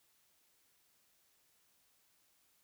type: silence
effects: white hiss -73 dBFS RMS until 2.63 s